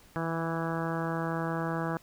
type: harmonic tone with a mistuned harmonic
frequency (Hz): 164.81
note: E3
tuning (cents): 0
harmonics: 1 / 2 / 3 / 4 / 5 / 6 / 7 / 8 / 9 / 10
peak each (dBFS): -33 / -36 / -38 / -39 / -40 / -41 / -41 / -42 / -43 / -43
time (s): 0.16-1.97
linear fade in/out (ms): 0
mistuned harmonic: 1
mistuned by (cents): -18
effects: pink hiss -58 dBFS RMS until 2.02 s